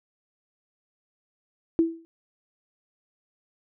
sine tone with exponential decay, 329.6 Hz, E4, in tune, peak -14 dBFS, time 1.79-2.05 s, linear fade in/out 0 ms, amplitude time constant 56 ms, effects none

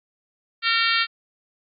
harmonic tone, 457.5 Hz, A#4, 32 cents flat, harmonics 3 / 4 / 5 / 6 / 7 / 8 / 9 / 10, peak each -24 / -25 / -26 / -27 / -27 / -28 / -29 / -29 dBFS, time 0.62-1.07 s, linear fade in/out 50 ms, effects AAC 64 kbps

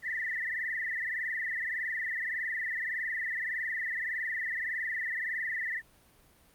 sine tone with frequency modulation, 1897 Hz, A#6, 30 cents sharp, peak -31 dBFS, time 0.02-5.82 s, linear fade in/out 50 ms, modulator 21.7 Hz, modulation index 6, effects pink hiss -62 dBFS RMS until 6.54 s + Opus 48 kbps

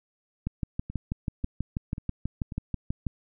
two click trains, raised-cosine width 5 ms, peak -24 / -16 dBFS, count 4 / 17, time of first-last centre 0.9-2.522 / 0.47-3.067 s, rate 1.85 / 6.16 Hz, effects none

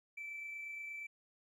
triangle tone with amplitude modulation, 2324 Hz, D7, 19 cents flat, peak -38 dBFS, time 0.17-1.07 s, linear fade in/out 10 ms, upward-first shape sine, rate 28.5 Hz, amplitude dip 35%, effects tanh soft clip ceiling -39 dBFS

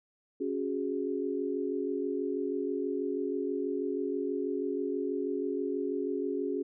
sine chord, C# suspended fourth, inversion none, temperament just, 277.2 / 369.6 / 415.8 Hz, C#4 / F#4 / G#4, 0 / -2 / +2 cents, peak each -34 dBFS, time 0.4-6.63 s, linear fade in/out 10 ms, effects none

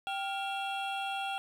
triangle tone cluster, 783 / 1405 / 2724 / 3307 Hz, G5 / F6 / F7 / G#7, -2 / +10 / -44 / -8 cents, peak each -33 / -40 / -39 / -40 dBFS, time 0.07-1.38 s, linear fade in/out 0 ms, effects none

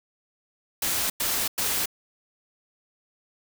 white noise bursts, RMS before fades -26 dBFS, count 3, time 0.82-1.858 s, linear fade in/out 5 ms, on 280 ms, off 99 ms, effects none

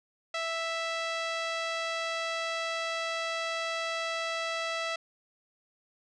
5% pulse tone with low-pass filter, 659.3 Hz, E5, in tune, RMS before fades -33 dBFS, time 0.34-4.96 s, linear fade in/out 5 ms, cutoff 3200 Hz, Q 0.57, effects none

